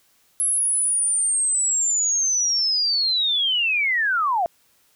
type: linear sweep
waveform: sine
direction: down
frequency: 11000 to 650 Hz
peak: -18 dBFS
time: 0.4-4.46 s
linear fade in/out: 0 ms
effects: white hiss -61 dBFS RMS until 4.95 s